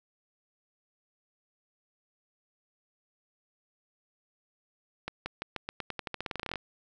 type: accelerating click train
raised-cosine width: 0.3 ms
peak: -18 dBFS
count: 21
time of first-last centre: 5.08-6.557 s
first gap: 180 ms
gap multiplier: 0.89
effects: none